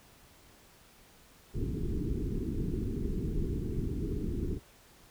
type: low-pass noise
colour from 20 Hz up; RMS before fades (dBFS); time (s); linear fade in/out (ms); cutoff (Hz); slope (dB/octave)
pink; -33; 1.53-4.6; 50; 430; 96
effects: pink hiss -59 dBFS RMS until 5.1 s